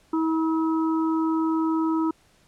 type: harmonic tone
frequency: 321.6 Hz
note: E4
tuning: 43 cents flat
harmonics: 1 / 3 / 4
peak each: -21 / -31 / -33 dBFS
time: 0.13-2.11 s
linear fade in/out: 5 ms
effects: pink hiss -60 dBFS RMS until 2.47 s + low-pass 10000 Hz 12 dB/octave